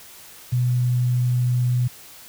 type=tone; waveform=sine; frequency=123.8 Hz; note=B2; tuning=5 cents sharp; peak=-17 dBFS; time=0.52-1.88 s; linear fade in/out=10 ms; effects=white hiss -44 dBFS RMS until 2.28 s